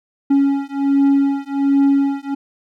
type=beating tone pair; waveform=triangle; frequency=277.2 / 278.5 Hz; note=C#4 / C#4; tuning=0 / +8 cents; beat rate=1.3 Hz; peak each=-14 dBFS; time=0.3-2.35 s; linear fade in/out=10 ms; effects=none